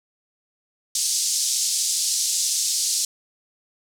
pink band-pass noise, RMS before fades -23 dBFS, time 0.95-3.05 s, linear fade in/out 2 ms, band 4800 to 9300 Hz, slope 24 dB/octave, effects none

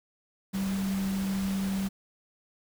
sine tone in noise, 193.6 Hz, G3, 21 cents flat, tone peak -27 dBFS, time 0.53-1.89 s, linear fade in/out 20 ms, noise pink, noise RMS -40 dBFS, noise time 0.53-1.89 s, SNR +10 dB, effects none

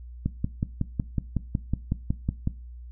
click train, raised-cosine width 5 ms, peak -12 dBFS, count 13, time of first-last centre 0.26-2.474 s, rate 5.42 Hz, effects noise-tail reverb RT60 0.3 s tail -19 dB re dry + added 60 Hz sine -39 dBFS peak until 2.91 s

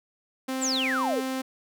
sawtooth tone, 262 Hz, C4, 2 cents sharp, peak -24 dBFS, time 0.48-1.42 s, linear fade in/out 10 ms
sine exponential sweep, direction down, 8220 to 400.8 Hz, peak -25 dBFS, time 0.61-1.21 s, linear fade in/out 20 ms
effects none

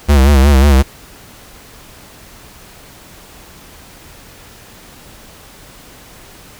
square tone with vibrato, 69.3 Hz, C#2, in tune, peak -6 dBFS, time 0.08-0.83 s, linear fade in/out 20 ms, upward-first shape sine, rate 5.5 Hz, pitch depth 100 cents each way, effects pink hiss -39 dBFS RMS until 6.59 s

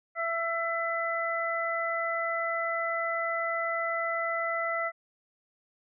harmonic tone, 668 Hz, E5, 23 cents sharp, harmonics 1 / 2 / 3, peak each -32 / -32 / -32 dBFS, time 0.15-4.92 s, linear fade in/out 50 ms, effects none

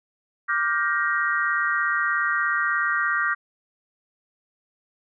sine chord, G minor seventh, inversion second, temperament just, 1176 / 1411.2 / 1568 / 1881.6 Hz, D6 / F6 / G6 / Bb6, +2 / +18 / 0 / +16 cents, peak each -26 dBFS, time 0.48-3.35 s, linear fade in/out 20 ms, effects none

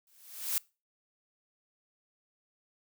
blue noise with exponential growth, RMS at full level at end -28 dBFS, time 0.07-0.58 s, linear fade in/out 1 ms, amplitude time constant 110 ms, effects noise-tail reverb RT60 0.3 s tail -24 dB re dry

